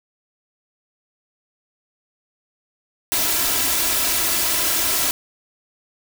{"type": "noise with comb filter", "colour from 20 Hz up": "white", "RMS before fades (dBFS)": -20, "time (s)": [3.12, 5.11], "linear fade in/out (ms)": 0, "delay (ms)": 3, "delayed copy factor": 0.6, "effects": []}